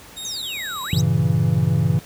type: tone with pitch glide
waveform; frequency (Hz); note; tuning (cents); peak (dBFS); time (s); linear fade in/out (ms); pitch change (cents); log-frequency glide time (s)
sawtooth; 3729 to 3836; A#7 to A#7; 0 to +49; -27; 0.16-1.02; 20; +49; 0.32-0.83
type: exponential two-way sweep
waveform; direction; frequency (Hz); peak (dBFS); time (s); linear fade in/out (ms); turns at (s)
sine; down then up; 6645 to 975 to 6645; -28; 0.25-1.01; 0; 0.83
type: chord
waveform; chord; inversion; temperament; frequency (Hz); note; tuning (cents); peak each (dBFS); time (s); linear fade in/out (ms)
triangle; G diminished seventh; none; equal with one note detuned; 98 / 116.54 / 138.03 / 164.81; G2 / Bb2 / Db3 / Fb3; 0 / 0 / -7 / 0; -20 / -20 / -18 / -18; 0.93-1.99; 0
effects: pink hiss -43 dBFS RMS until 2.05 s + high-pass 60 Hz 12 dB/octave